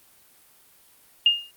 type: tone with exponential decay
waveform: sine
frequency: 2830 Hz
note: F7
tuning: 22 cents sharp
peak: -11 dBFS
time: 1.26-1.51 s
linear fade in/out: 2 ms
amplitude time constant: 53 ms
effects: white hiss -56 dBFS RMS until 1.56 s + Opus 32 kbps